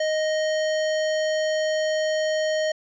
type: tone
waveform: square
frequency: 622.3 Hz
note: D#5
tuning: in tune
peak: -22 dBFS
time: 0-2.72 s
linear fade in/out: 5 ms
effects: resampled to 16000 Hz